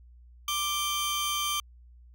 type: tone pair together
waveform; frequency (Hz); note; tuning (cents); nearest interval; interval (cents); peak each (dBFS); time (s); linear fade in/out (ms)
sawtooth; 1174.7 / 3134; D6 / G7; 0 / -1; octave + perfect fourth; 1699; -27; 0.48-1.6; 2
effects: added 60 Hz sine -50 dBFS peak until 2.14 s